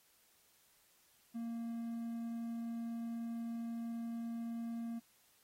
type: tone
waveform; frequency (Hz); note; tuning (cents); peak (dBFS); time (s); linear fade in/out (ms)
triangle; 231.5; A#3; -12; -37; 1.34-5; 20
effects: white hiss -70 dBFS RMS until 5.43 s + AAC 48 kbps